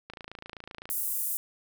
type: click train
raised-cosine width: 0.3 ms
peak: -25 dBFS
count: 23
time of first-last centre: 0.1-0.891 s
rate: 27.8 Hz
type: high-pass noise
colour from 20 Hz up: pink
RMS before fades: -31 dBFS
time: 0.9-1.37 s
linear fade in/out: 0 ms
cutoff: 10000 Hz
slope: 24 dB/octave
effects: none